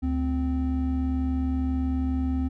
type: tone pair together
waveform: triangle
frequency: 72.5 / 259.7 Hz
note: D2 / C4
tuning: -22 / -13 cents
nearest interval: octave + minor seventh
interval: 2209 cents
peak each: -24 dBFS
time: 0.02-2.49 s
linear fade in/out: 20 ms
effects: none

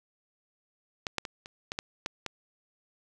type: clicks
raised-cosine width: 0.2 ms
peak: -14 / -11 / -19 / -26 / -17 / -14 / -14 / -16 dBFS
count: 8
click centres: 1.068 / 1.183 / 1.252 / 1.459 / 1.719 / 1.789 / 2.061 / 2.263 s
effects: none

